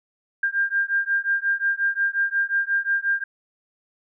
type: beating tone pair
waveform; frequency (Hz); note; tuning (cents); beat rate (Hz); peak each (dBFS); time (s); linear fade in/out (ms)
sine; 1596 / 1601.6; G6 / G6; +31 / +37; 5.6; -23; 0.43-3.24; 5
effects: none